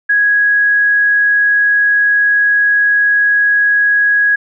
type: tone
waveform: sine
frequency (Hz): 1661.2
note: G#6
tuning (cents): 0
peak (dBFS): -8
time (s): 0.09-4.36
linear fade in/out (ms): 10
effects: none